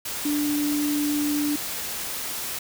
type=tone in noise; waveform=sine; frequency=293.7 Hz; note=D4; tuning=in tune; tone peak=-22 dBFS; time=0.25-1.56 s; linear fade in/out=5 ms; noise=white; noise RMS=-31 dBFS; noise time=0.05-2.59 s; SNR=+6 dB; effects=none